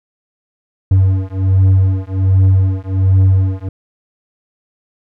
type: beating tone pair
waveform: triangle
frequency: 94.5 / 95.8 Hz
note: F#2 / G2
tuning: +37 / -39 cents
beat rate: 1.3 Hz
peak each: -10 dBFS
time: 0.91-3.69 s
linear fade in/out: 5 ms
effects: none